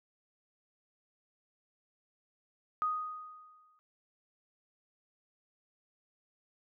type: tone with exponential decay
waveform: sine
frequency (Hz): 1244.5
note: D#6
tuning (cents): 0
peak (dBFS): -27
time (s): 2.82-3.79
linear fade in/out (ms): 0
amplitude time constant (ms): 210
effects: none